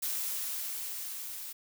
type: noise with level ramp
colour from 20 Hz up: blue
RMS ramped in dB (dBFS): -33 to -42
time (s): 0.02-1.53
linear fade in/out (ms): 10
effects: none

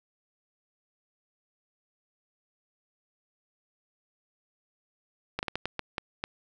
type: slowing click train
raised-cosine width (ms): 0.3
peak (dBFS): -14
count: 8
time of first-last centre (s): 5.39-6.239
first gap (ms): 39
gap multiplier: 1.37
effects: none

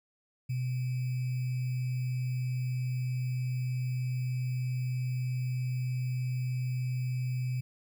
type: tone with sample-and-hold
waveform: sine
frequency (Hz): 126.6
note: B2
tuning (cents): +43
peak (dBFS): -29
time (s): 0.49-7.61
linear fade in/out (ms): 10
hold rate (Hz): 2450
effects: none

